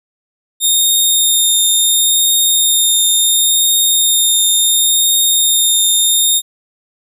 15% pulse tone with vibrato, 3672 Hz, A#7, 27 cents flat, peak -3 dBFS, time 0.6-6.42 s, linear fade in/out 50 ms, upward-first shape triangle, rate 0.71 Hz, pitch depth 13 cents each way, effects none

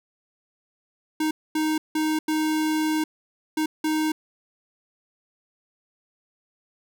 square tone bursts at uneven times, 311.1 Hz, D#4, in tune, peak -22 dBFS, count 6, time 1.2-1.31 / 1.55-1.78 / 1.95-2.19 / 2.28-3.04 / 3.57-3.66 / 3.84-4.12 s, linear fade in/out 5 ms, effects none

